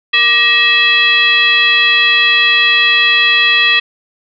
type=tone with frequency modulation; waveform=sine; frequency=2610 Hz; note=E7; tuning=18 cents flat; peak=-7 dBFS; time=0.13-3.8 s; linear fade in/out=10 ms; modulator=715 Hz; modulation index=1.4; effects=none